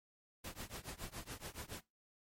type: noise with tremolo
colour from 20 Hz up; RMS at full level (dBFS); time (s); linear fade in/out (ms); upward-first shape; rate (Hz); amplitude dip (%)
pink; -44; 0.44-1.81; 5; triangle; 7.1; 100
effects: noise-tail reverb RT60 0.2 s tail -19 dB re dry + MP3 64 kbps